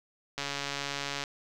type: click train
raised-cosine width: 0.2 ms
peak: -16 dBFS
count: 122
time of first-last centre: 0.38-1.238 s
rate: 141 Hz
effects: none